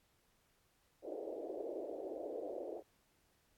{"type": "band-pass noise", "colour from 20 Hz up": "pink", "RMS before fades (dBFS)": -44, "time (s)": [1.02, 2.83], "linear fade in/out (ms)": 50, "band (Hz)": [330, 650], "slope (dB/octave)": 48, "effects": ["pink hiss -75 dBFS RMS until 3.57 s", "AAC 64 kbps"]}